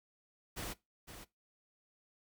pink noise with echo, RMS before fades -42 dBFS, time 0.56-0.74 s, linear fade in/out 20 ms, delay 510 ms, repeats 1, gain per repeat -9 dB, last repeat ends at 1.25 s, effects noise-tail reverb RT60 0.2 s tail -20 dB re dry

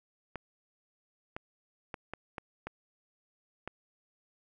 clicks, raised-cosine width 0.5 ms, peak -23 dBFS, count 7, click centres 0.357 / 1.365 / 1.942 / 2.136 / 2.382 / 2.67 / 3.676 s, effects none

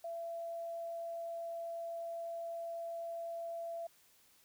sine tone, 673 Hz, E5, 36 cents sharp, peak -39 dBFS, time 0.04-3.87 s, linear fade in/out 5 ms, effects white hiss -67 dBFS RMS until 4.44 s

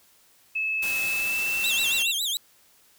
sine tone with pitch glide, 2600 to 2732 Hz, E7 to F7, -24 to -39 cents, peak -24 dBFS, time 0.55-2.12 s, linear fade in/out 10 ms, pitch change +85 cents, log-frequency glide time 1.01-2 s
white noise, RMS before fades -34 dBFS, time 0.82-2.03 s, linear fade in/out 10 ms
sawtooth tone with vibrato, 3538 Hz, A7, 9 cents sharp, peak -22 dBFS, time 1.64-2.37 s, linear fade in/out 0 ms, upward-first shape sine, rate 7.2 Hz, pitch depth 200 cents each way
effects white hiss -59 dBFS RMS until 2.98 s

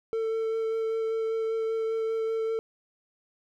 triangle tone with vibrato, 447.1 Hz, A4, 28 cents sharp, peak -24 dBFS, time 0.13-2.59 s, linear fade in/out 0 ms, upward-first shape sine, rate 5.1 Hz, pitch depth 10 cents each way, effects none

